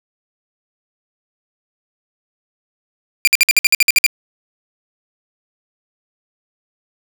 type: tone bursts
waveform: sawtooth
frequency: 2388 Hz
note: D7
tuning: 28 cents sharp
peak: -4 dBFS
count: 11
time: 3.25-4.064 s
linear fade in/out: 0 ms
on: 24 ms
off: 55 ms
effects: none